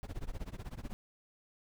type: noise with tremolo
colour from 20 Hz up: brown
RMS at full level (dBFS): -38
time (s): 0.03-0.93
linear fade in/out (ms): 0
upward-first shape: sine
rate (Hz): 16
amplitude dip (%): 95
effects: none